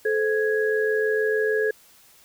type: tone cluster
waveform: sine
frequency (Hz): 433.5 / 520 / 1662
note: A4 / C5 / G#6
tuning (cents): -26 / -11 / +1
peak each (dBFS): -21 / -30 / -26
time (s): 0.05-1.71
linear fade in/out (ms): 5
effects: white hiss -54 dBFS RMS until 2.24 s